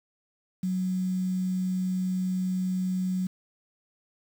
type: tone with quantisation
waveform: sine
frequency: 185 Hz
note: F#3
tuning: in tune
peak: -25 dBFS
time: 0.63-3.27 s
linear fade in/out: 5 ms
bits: 8
effects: none